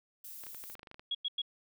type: noise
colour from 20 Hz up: violet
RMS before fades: -47 dBFS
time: 0.24-0.75 s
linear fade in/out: 5 ms
type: clicks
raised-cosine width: 0.3 ms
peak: -33 dBFS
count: 12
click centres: 0.437 / 0.467 / 0.547 / 0.639 / 0.7 / 0.753 / 0.794 / 0.831 / 0.872 / 0.914 / 0.944 / 0.995 s
type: tone bursts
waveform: sine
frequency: 3322 Hz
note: G#7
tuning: in tune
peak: -31 dBFS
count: 3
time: 1.11-1.418 s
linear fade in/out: 5 ms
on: 38 ms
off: 97 ms
effects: none